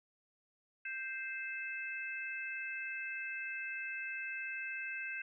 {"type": "harmonic tone", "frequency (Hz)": 523.3, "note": "C5", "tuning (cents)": 0, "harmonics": [3, 4, 5], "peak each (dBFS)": [-42, -46, -42], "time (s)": [0.85, 5.22], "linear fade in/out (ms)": 5, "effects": []}